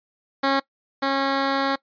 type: tone pair in turn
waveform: 10% pulse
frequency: 273.1 / 273.1 Hz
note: C#4 / C#4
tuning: -26 / -26 cents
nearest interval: unison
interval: 0 cents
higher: neither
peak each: -10 / -12 dBFS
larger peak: first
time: 0.43-0.6 / 1.02-1.76 s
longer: second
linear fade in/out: 10 ms
effects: noise-tail reverb RT60 0.1 s tail -22 dB re dry + resampled to 11025 Hz